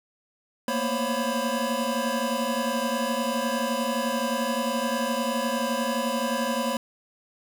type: tone cluster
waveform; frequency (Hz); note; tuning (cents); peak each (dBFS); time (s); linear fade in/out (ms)
square; 228.2 / 239.7 / 532 / 560 / 996; A#3 / A#3 / C5 / C#5 / B5; -37 / +48 / +29 / +18 / +14; -32 / -32 / -32 / -33 / -31; 0.68-6.77; 2
effects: none